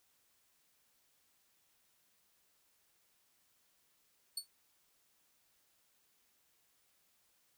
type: tone with exponential decay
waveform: 25% pulse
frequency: 4435 Hz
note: C#8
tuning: in tune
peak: -29 dBFS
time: 4.37-4.47 s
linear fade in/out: 5 ms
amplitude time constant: 20 ms
effects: white hiss -74 dBFS RMS until 7.57 s